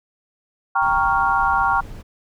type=chord; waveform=sine; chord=G half-diminished seventh; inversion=none; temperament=equal with one note detuned; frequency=787.2 / 932.3 / 1108.7 / 1396.9 Hz; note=G5 / Bb5 / Db6 / F6; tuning=+7 / 0 / 0 / 0 cents; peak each=-21 dBFS; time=0.75-1.81 s; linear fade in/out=10 ms
type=noise; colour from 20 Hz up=brown; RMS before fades=-34 dBFS; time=0.81-2.03 s; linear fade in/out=20 ms
effects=none